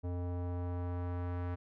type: tone with low-pass filter sweep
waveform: square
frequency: 88.5 Hz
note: F2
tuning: 23 cents sharp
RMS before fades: -37 dBFS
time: 0.03-1.56 s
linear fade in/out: 20 ms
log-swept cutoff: 630 to 1500 Hz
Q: 1.1
effects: none